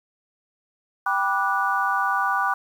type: chord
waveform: sine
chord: G major seventh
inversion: none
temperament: just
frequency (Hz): 784 / 980 / 1176 / 1470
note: G5 / B5 / D6 / F#6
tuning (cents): 0 / -14 / +2 / -12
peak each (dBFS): -26 / -27 / -24 / -25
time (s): 1.06-2.54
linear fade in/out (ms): 5
effects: 8-bit